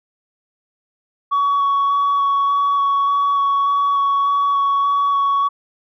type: tone with vibrato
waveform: sine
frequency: 1123 Hz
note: C#6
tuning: 22 cents sharp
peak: -12 dBFS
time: 1.31-5.49 s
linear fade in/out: 20 ms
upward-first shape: square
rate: 1.7 Hz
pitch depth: 8 cents each way
effects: tanh soft clip ceiling -12 dBFS